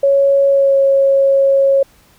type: tone with pitch glide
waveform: sine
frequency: 554.4 to 547.4 Hz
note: C#5 to C#5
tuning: 0 to -22 cents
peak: -8 dBFS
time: 0.03-1.83 s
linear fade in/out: 5 ms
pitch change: -22 cents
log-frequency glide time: 0.49-0.76 s
effects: pink hiss -50 dBFS RMS until 2.18 s